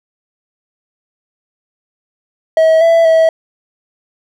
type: tone with pitch steps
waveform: triangle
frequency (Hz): 642 / 664 / 648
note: E5 / E5 / E5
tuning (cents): -46 / +12 / -30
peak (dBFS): -4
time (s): 2.57-3.29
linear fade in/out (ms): 2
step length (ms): 240
effects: none